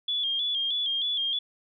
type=tone with vibrato; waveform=sine; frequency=3322 Hz; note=G#7; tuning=in tune; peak=-25 dBFS; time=0.08-1.39 s; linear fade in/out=5 ms; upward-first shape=square; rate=3.2 Hz; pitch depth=56 cents each way; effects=none